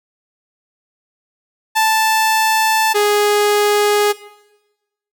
sawtooth tone pair in turn, 880 / 414.5 Hz, A5 / G#4, 0 / -3 cents, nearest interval octave + minor second, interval 1303 cents, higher first, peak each -8 dBFS, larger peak neither, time 1.75-2.94 / 2.94-4.13 s, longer neither, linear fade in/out 20 ms, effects noise-tail reverb RT60 1.0 s tail -17 dB re dry

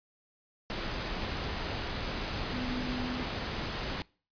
sine tone in noise, 249.8 Hz, B3, 20 cents sharp, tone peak -35 dBFS, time 2.53-3.23 s, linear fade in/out 0 ms, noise pink, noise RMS -35 dBFS, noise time 0.7-4.02 s, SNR -3 dB, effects noise-tail reverb RT60 0.4 s tail -24 dB re dry + resampled to 11025 Hz

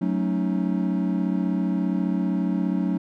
triangle chord, D# half-diminished seventh, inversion first, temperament equal with one note detuned, 185 / 220 / 277.2 / 313.7 Hz, F#3 / A3 / C#4 / D#4, 0 / 0 / 0 / +14 cents, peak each -22 / -26 / -26 / -28 dBFS, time 0.01-2.98 s, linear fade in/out 10 ms, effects none

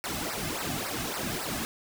pink noise with flanger, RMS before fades -33 dBFS, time 0.04-1.65 s, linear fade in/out 0 ms, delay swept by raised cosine 0.29 to 2.19 ms, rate 3.6 Hz, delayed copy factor -0.9, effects none

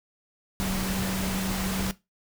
sine tone in noise, 189.9 Hz, F#3, 45 cents sharp, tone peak -29 dBFS, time 0.6-1.91 s, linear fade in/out 0 ms, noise pink, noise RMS -31 dBFS, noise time 0.6-1.91 s, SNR -1 dB, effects noise-tail reverb RT60 0.2 s tail -17 dB re dry

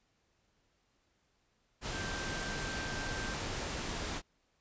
sine tone in noise, 1568 Hz, G6, in tune, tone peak -42 dBFS, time 1.91-3.37 s, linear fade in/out 50 ms, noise pink, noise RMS -38 dBFS, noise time 1.81-4.22 s, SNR -7 dB, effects pink hiss -75 dBFS RMS until 4.6 s + resampled to 16000 Hz

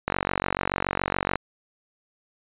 click train, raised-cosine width 0.5 ms, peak -8 dBFS, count 61, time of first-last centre 0.08-1.357 s, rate 47 Hz, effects resampled to 8000 Hz

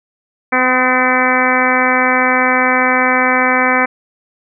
harmonic tone with a mistuned harmonic, 255 Hz, C4, 44 cents flat, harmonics 1 / 2 / 3 / 4 / 5 / 6 / 7 / 8 / 9, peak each -19 / -19 / -19 / -19 / -19 / -19 / -19 / -19 / -19 dBFS, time 0.52-3.86 s, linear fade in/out 10 ms, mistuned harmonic 5, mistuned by -16 cents, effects none

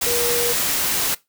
sine tone in noise, 478.2 Hz, A#4, 44 cents sharp, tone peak -22 dBFS, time 0.06-0.53 s, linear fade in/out 10 ms, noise white, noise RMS -21 dBFS, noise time 0.01-1.15 s, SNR -4 dB, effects noise-tail reverb RT60 0.2 s tail -20 dB re dry

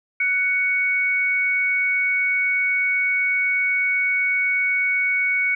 sine tone pair together, 1487 / 2228 Hz, F#6 / C#7, +8 / +8 cents, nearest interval perfect fifth, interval 700 cents, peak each -27 / -18 dBFS, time 0.2-5.55 s, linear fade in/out 5 ms, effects none

